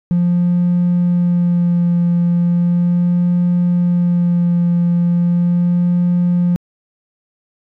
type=tone with vibrato; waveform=triangle; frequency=174.61 Hz; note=F3; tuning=in tune; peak=-8 dBFS; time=0.11-6.56 s; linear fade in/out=0 ms; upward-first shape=sine; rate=0.37 Hz; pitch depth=15 cents each way; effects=tanh soft clip ceiling -7 dBFS